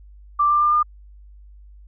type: tone with pitch steps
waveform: sine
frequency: 1176 / 1186.9 / 1197.9 / 1209.1 Hz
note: D6 / D6 / D6 / D#6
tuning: +2 / +18 / +34 / -50 cents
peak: -14 dBFS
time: 0.39-0.83 s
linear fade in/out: 10 ms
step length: 110 ms
effects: added 50 Hz sine -42 dBFS peak until 1.87 s